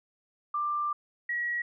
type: tone pair in turn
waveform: sine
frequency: 1185 / 1914.1 Hz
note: D6 / A#6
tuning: +15 / +45 cents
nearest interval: minor sixth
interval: 830 cents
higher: second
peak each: -27 / -28 dBFS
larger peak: first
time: 0.54-0.93 / 1.29-1.62 s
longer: first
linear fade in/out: 5 ms
effects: none